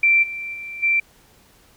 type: tone with level steps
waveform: sine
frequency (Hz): 2349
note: D7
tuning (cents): 0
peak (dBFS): -12 / -27 / -30 / -15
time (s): 0.03-1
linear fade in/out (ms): 5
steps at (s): 0.22 / 0.53 / 0.82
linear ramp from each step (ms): 20
effects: pink hiss -54 dBFS RMS until 1.76 s